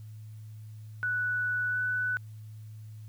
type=tone with pitch glide; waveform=sine; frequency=1480 to 1492 Hz; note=F#6 to F#6; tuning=0 to +14 cents; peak=-27 dBFS; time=1.03-2.17 s; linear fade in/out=0 ms; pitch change=+14 cents; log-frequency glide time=1.69-1.78 s; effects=added 108 Hz sine -42 dBFS peak until 3.08 s + white hiss -66 dBFS RMS until 3.08 s